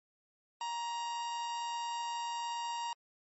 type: tone with amplitude modulation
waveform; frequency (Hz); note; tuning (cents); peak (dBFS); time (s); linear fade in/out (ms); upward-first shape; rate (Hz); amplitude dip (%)
45% pulse; 941; A#5; +16; -34; 0.61-2.93; 2; sine; 167; 30
effects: MP3 32 kbps